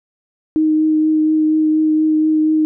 sine tone with vibrato, 311.1 Hz, D#4, in tune, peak -11 dBFS, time 0.56-2.65 s, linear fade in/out 0 ms, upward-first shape triangle, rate 4.2 Hz, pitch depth 13 cents each way, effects none

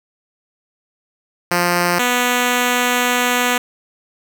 5% pulse tone pair in turn, 175.4 / 246.2 Hz, F3 / B3, +8 / -5 cents, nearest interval tritone, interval 587 cents, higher second, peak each -3 dBFS, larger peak neither, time 1.51-1.99 / 1.99-3.58 s, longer second, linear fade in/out 5 ms, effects none

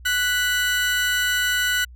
30% pulse tone pair together, 1480 / 1975.5 Hz, F#6 / B6, 0 / 0 cents, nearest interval perfect fourth, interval 500 cents, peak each -17 / -25 dBFS, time 0.05-1.85 s, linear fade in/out 10 ms, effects added 61 Hz sine -40 dBFS peak until 1.95 s

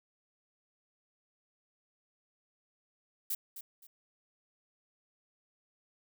violet noise with echo, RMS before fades -34 dBFS, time 3.3-3.35 s, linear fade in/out 5 ms, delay 260 ms, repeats 2, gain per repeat -11 dB, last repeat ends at 3.87 s, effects none

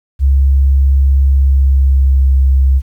sine tone with pitch glide, 68.1 to 66.78 Hz, C#2 to C2, -30 to +36 cents, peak -6 dBFS, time 0.19-2.82 s, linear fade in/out 50 ms, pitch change -34 cents, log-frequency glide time 1.29-2.33 s, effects 8-bit

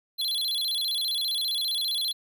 square tone with vibrato, 3729 Hz, A#7, in tune, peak -26 dBFS, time 0.18-2.13 s, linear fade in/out 20 ms, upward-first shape square, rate 15 Hz, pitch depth 170 cents each way, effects none

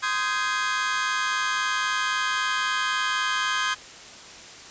sawtooth chord, Ab major seventh, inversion first, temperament just, 1038.3 / 1245.9 / 1557.4 / 1661.2 Hz, C6 / Eb6 / G6 / Ab6, -14 / +2 / -12 / 0 cents, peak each -25 dBFS, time 0.02-3.75 s, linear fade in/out 20 ms, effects white hiss -43 dBFS RMS until 4.7 s + resampled to 16000 Hz

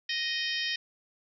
harmonic tone with a mistuned harmonic, 622.3 Hz, D#5, in tune, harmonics 3 / 4 / 5 / 6 / 7 / 8 / 9, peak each -34 / -37 / -35 / -37 / -42 / -38 / -39 dBFS, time 0.09-0.76 s, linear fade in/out 5 ms, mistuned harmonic 9, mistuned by -26 cents, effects none

